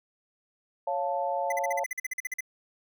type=chord; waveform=sine; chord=Db augmented; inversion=none; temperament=equal; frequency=554.4 / 698.5 / 880 Hz; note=Db5 / F5 / A5; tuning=0 / 0 / 0 cents; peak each=-31 dBFS; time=0.87-1.84 s; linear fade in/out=5 ms
type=tone bursts; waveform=square; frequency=2024 Hz; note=B6; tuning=42 cents sharp; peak=-30 dBFS; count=14; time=1.5-2.407 s; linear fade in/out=5 ms; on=23 ms; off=45 ms
effects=none